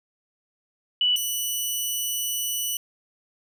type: tone pair in turn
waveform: sine / 10% pulse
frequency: 2960 / 2960 Hz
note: F#7 / F#7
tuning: 0 / 0 cents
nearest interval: unison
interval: 0 cents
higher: neither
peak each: -18 / -17 dBFS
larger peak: second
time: 1.01-1.16 / 1.16-2.77 s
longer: second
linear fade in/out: 2 ms
effects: none